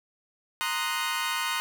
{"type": "chord", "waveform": "20% pulse", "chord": "C half-diminished seventh", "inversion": "third", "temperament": "equal", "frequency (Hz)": [932.3, 1046.5, 1244.5, 1480], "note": ["Bb5", "C6", "Eb6", "Gb6"], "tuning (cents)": [0, 0, 0, 0], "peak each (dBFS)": -28, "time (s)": [0.61, 1.6], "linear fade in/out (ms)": 0, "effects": []}